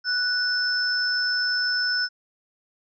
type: tone pair together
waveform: sine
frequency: 1480 / 5274 Hz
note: F#6 / E8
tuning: 0 / 0 cents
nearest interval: octave + minor seventh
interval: 2200 cents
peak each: -24 dBFS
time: 0.04-2.09 s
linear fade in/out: 50 ms
effects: none